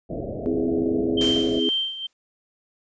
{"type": "low-pass noise", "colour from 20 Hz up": "white", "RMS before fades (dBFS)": -31, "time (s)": [0.09, 1.6], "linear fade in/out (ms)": 10, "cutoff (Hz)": 680, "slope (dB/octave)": 96}
{"type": "chord", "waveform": "sine", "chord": "C augmented", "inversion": "none", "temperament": "equal with one note detuned", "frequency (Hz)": [257.6, 329.6, 415.3], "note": ["C4", "E4", "G#4"], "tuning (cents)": [-27, 0, 0], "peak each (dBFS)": -25, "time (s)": [0.46, 1.69], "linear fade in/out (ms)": 0}
{"type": "tone with tremolo", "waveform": "sine", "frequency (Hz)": 3136, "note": "G7", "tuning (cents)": 0, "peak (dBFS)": -20, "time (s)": [1.17, 2.07], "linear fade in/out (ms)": 10, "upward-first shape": "sine", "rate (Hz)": 2.2, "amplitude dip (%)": 75}
{"type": "noise with exponential decay", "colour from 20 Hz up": "white", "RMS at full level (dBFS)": -29, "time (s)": [1.21, 2.13], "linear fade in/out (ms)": 1, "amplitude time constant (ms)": 200}
{"effects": ["resampled to 16000 Hz"]}